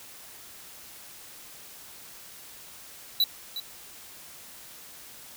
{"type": "tone with echo", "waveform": "square", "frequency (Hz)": 3951, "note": "B7", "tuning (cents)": 0, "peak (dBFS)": -20, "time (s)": [3.2, 3.24], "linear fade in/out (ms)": 2, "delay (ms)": 360, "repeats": 1, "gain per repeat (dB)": -12, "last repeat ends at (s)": 3.6, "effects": ["white hiss -47 dBFS RMS until 5.36 s"]}